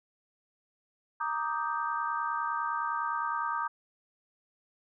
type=chord; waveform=sine; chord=Eb major seventh; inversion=second; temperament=equal; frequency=932.3 / 1174.7 / 1244.5 / 1568 Hz; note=Bb5 / D6 / Eb6 / G6; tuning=0 / 0 / 0 / 0 cents; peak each=-34 / -35 / -34 / -37 dBFS; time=1.2-3.68 s; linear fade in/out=10 ms; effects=none